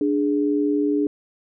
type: tone pair together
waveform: sine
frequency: 293.7 / 415.3 Hz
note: D4 / G#4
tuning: 0 / 0 cents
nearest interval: tritone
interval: 600 cents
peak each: -19 / -23 dBFS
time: 0.01-1.07 s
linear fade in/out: 2 ms
effects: none